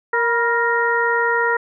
harmonic tone with a mistuned harmonic, 466.2 Hz, A#4, in tune, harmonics 1 / 2 / 3 / 4, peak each -21 / -21 / -21 / -21 dBFS, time 0.13-1.57 s, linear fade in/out 5 ms, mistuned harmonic 2, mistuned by +54 cents, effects none

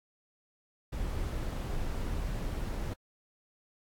brown noise, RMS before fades -34 dBFS, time 0.92-2.94 s, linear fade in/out 10 ms, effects AAC 64 kbps

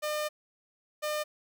sawtooth tone pair in turn, 604 / 604 Hz, D5 / D5, +48 / +48 cents, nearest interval unison, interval 0 cents, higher neither, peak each -26 dBFS, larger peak neither, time 0.02-0.29 / 1.02-1.24 s, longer first, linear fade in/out 20 ms, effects none

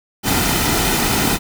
pink noise with comb filter, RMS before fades -17 dBFS, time 0.23-1.39 s, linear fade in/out 50 ms, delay 1.8 ms, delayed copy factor -0.5, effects none

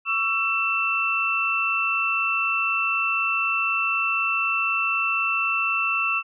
sine tone cluster, 1125 / 1327 / 2676 Hz, C#6 / E6 / E7, +25 / +11 / +25 cents, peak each -29 / -27 / -22 dBFS, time 0.05-6.23 s, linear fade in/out 50 ms, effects none

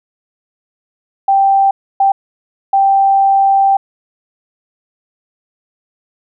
sine tone bursts at uneven times, 784 Hz, G5, in tune, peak -7 dBFS, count 3, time 1.28-1.71 / 2-2.12 / 2.73-3.77 s, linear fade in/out 5 ms, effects none

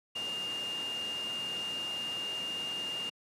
sine tone in noise, 2818 Hz, F7, 15 cents sharp, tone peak -34 dBFS, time 0.15-3.1 s, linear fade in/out 10 ms, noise pink, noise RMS -43 dBFS, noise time 0.15-3.1 s, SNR +6 dB, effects high-pass 200 Hz 12 dB/octave + low-pass 9000 Hz 12 dB/octave

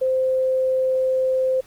sine tone, 520 Hz, C5, 11 cents flat, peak -17 dBFS, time 0.01-1.61 s, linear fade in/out 10 ms, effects pink hiss -52 dBFS RMS until 1.66 s + Opus 32 kbps

